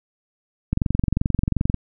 click train, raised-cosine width 5 ms, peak -7 dBFS, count 24, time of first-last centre 0.73-1.743 s, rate 22.7 Hz, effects none

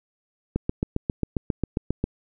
click train, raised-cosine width 3 ms, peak -10 dBFS, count 12, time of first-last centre 0.56-2.04 s, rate 7.43 Hz, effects none

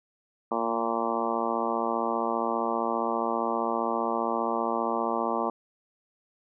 harmonic tone with a mistuned harmonic, 115.1 Hz, A#2, 22 cents flat, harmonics 2 / 3 / 4 / 5 / 6 / 7 / 8 / 9 / 10, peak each -34 / -34 / -34 / -34 / -34 / -34 / -34 / -34 / -34 dBFS, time 0.51-5.5 s, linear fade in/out 5 ms, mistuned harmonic 2, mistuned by +16 cents, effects none

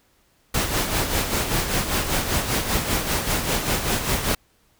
pink noise with tremolo, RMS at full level -21 dBFS, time 0.54-4.35 s, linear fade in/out 5 ms, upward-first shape sine, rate 5.1 Hz, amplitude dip 55%, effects pink hiss -62 dBFS RMS until 4.79 s

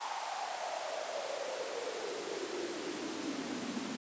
pink noise with high-pass filter sweep, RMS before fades -39 dBFS, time 0-3.97 s, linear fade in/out 20 ms, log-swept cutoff 880 to 230 Hz, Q 6.1, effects resampled to 16000 Hz

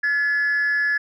sine tone with amplitude modulation, 1708 Hz, G#6, 48 cents sharp, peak -14 dBFS, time 0.03-0.98 s, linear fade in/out 10 ms, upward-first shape sine, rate 297 Hz, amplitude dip 50%, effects tanh soft clip ceiling -15 dBFS

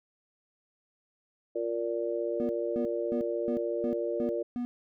sine chord, Bb major, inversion second, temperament just, 349.6 / 466.2 / 582.7 Hz, F4 / Bb4 / D5, +2 / 0 / -14 cents, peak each -33 dBFS, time 1.55-4.43 s, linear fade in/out 10 ms
triangle tone bursts, 243.6 Hz, B3, 24 cents flat, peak -28 dBFS, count 7, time 2.4-4.65 s, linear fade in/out 0 ms, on 90 ms, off 270 ms
effects none

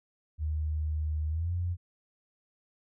sine tone with pitch glide, 77 to 87.94 Hz, D#2 to F2, -17 to +13 cents, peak -28 dBFS, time 0.38-1.77 s, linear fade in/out 50 ms, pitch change +230 cents, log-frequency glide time 1.29-1.52 s, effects none

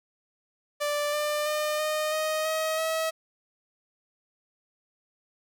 sawtooth tone with pitch steps, 587.3 / 596.2 / 605.2 / 614.4 / 623.7 / 633.1 / 642.7 Hz, D5 / D5 / D#5 / D#5 / D#5 / D#5 / E5, 0 / +26 / -48 / -22 / +4 / +30 / -44 cents, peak -22 dBFS, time 0.8-3.11 s, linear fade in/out 20 ms, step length 330 ms, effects none

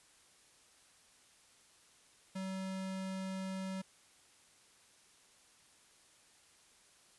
square tone, 190 Hz, F#3, 46 cents sharp, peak -39 dBFS, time 2.35-3.82 s, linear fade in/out 10 ms, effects white hiss -65 dBFS RMS until 7.18 s + resampled to 24000 Hz

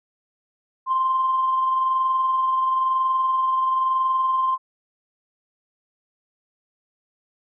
sine tone with amplitude modulation, 1046.5 Hz, C6, in tune, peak -16 dBFS, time 0.86-4.58 s, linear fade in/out 50 ms, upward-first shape sine, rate 21 Hz, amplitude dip 30%, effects tanh soft clip ceiling -12 dBFS

